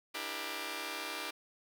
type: chord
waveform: 5% pulse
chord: E half-diminished seventh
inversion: third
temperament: just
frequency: 296.7 / 329.6 / 395.6 / 474.7 Hz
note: D4 / E4 / G4 / Bb4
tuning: +18 / 0 / +16 / +31 cents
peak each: -33 dBFS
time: 0.14-1.31 s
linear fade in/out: 10 ms
effects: none